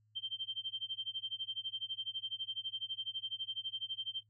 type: tone with tremolo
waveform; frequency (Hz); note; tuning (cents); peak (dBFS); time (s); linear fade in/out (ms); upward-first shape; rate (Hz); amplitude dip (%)
sine; 3136; G7; 0; -34; 0.15-4.23; 20; sine; 12; 100
effects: noise-tail reverb RT60 0.1 s tail -18 dB re dry + added 107 Hz sine -69 dBFS peak until 4.29 s